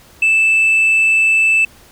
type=tone; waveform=sine; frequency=2637 Hz; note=E7; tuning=in tune; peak=-7 dBFS; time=0.22-1.65 s; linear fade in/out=5 ms; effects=tanh soft clip ceiling -8 dBFS + pink hiss -45 dBFS RMS until 1.91 s